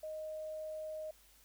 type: tone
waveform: sine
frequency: 622.3 Hz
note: D#5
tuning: in tune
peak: -40 dBFS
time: 0.03-1.11 s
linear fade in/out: 5 ms
effects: added 50 Hz sine -68 dBFS peak until 1.44 s + white hiss -65 dBFS RMS until 1.44 s